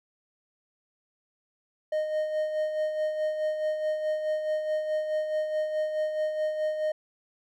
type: tone with tremolo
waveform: triangle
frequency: 617 Hz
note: D#5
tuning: 15 cents flat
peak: -22 dBFS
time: 1.92-6.92 s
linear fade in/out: 5 ms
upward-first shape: sine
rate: 4.7 Hz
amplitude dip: 50%
effects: none